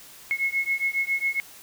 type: beating tone pair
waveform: sine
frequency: 2174 / 2181.3 Hz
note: C#7 / C#7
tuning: -34 / -28 cents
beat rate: 7.3 Hz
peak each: -26 dBFS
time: 0.31-1.4 s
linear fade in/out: 0 ms
effects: white hiss -47 dBFS RMS until 1.62 s